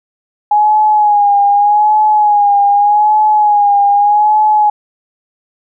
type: tone with vibrato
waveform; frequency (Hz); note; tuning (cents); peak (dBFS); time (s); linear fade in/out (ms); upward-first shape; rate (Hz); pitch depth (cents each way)
sine; 830.6; G#5; 0; -6; 0.51-4.7; 5; sine; 0.83; 49
effects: none